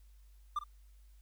triangle tone with echo, 1194 Hz, D6, 28 cents sharp, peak -29 dBFS, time 0.56-0.59 s, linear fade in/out 5 ms, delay 50 ms, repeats 1, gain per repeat -12 dB, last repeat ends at 0.64 s, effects added 50 Hz sine -56 dBFS peak until 1.21 s + white hiss -74 dBFS RMS until 1.21 s

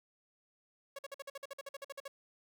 sawtooth tone bursts, 554.4 Hz, C#5, in tune, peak -38 dBFS, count 15, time 0.96-2.08 s, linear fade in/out 5 ms, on 28 ms, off 50 ms, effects none

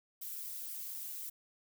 violet noise with flanger, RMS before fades -43 dBFS, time 0.21-1.3 s, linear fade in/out 10 ms, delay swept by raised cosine 1.1 to 3.3 ms, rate 3.9 Hz, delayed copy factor -0.85, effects none

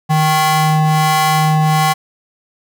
30% pulse ring-modulated tone, 311.1 Hz, D#4, in tune, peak -5 dBFS, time 0.09-1.94 s, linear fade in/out 20 ms, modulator 466 Hz, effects none

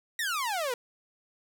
sawtooth exponential sweep, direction down, 1935 to 466.2 Hz, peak -25 dBFS, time 0.19-0.74 s, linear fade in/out 2 ms, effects none

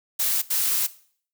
blue noise bursts at uneven times, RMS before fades -23 dBFS, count 2, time 0.19-0.42 / 0.5-0.87 s, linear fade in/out 10 ms, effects noise-tail reverb RT60 0.5 s tail -17 dB re dry

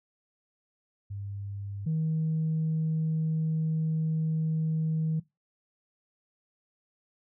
sine tone pair in turn, 100 / 158.74 Hz, G2 / D#3, +35 / +35 cents, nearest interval minor sixth, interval 800 cents, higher second, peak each -34 / -24 dBFS, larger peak second, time 1.1-1.86 / 1.86-5.2 s, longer second, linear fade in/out 10 ms, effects noise-tail reverb RT60 0.2 s tail -20 dB re dry + tanh soft clip ceiling -22 dBFS

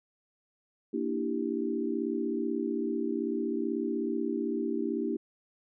sine chord, E half-diminished seventh, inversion second, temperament equal, 233.1 / 293.7 / 329.6 / 392 Hz, Bb3 / D4 / E4 / G4, 0 / 0 / 0 / 0 cents, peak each -34 dBFS, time 0.93-5.17 s, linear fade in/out 10 ms, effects none

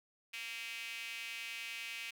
sawtooth tone with high-pass filter, 230 Hz, A#3, 23 cents flat, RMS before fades -44 dBFS, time 0.33-2.11 s, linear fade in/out 10 ms, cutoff 2500 Hz, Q 4.8, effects none

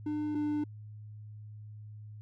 triangle tone pair in turn, 300.5 / 297.9 Hz, D4 / D4, +40 / +25 cents, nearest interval unison, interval 15 cents, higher first, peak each -29 / -27 dBFS, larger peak second, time 0.06-0.35 / 0.35-0.64 s, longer neither, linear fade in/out 5 ms, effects added 106 Hz sine -44 dBFS peak until 2.21 s

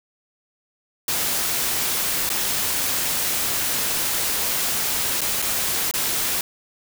white noise with dropouts, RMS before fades -23 dBFS, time 1.08-6.41 s, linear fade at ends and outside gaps 2 ms, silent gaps 2.292-2.3 / 5.208-5.215 / 5.419-5.423 / 5.912-5.938 s, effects none

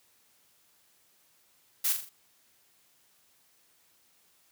blue noise with echo, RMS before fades -27 dBFS, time 1.84-1.93 s, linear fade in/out 10 ms, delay 41 ms, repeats 4, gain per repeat -6 dB, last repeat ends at 2.094 s, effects white hiss -66 dBFS RMS until 4.51 s + high-pass 60 Hz 12 dB/octave

